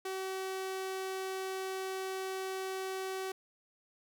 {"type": "tone", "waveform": "sawtooth", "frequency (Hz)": 380, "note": "F#4", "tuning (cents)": 46, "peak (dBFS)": -32, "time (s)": [0.05, 3.32], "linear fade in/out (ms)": 5, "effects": []}